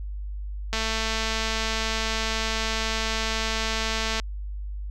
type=click train; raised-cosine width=0.2 ms; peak=-10 dBFS; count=771; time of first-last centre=0.73-4.198 s; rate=222 Hz; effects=added 50 Hz sine -30 dBFS peak until 4.9 s